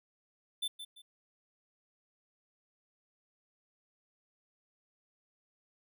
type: tone with echo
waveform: square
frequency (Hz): 3533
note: A7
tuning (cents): +6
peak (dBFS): -33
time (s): 0.62-0.68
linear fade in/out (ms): 10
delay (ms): 170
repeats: 2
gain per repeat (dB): -10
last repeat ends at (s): 1.02
effects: none